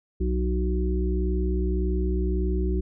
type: harmonic tone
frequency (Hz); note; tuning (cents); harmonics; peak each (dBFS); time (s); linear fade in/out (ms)
61.74; B1; 0; 1 / 3 / 5 / 6; -23 / -31 / -34 / -30; 0.2-2.81; 10
effects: none